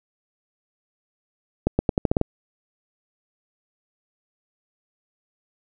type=accelerating click train; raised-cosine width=2 ms; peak=-5 dBFS; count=8; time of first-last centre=1.67-2.214 s; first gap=120 ms; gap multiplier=0.85; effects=none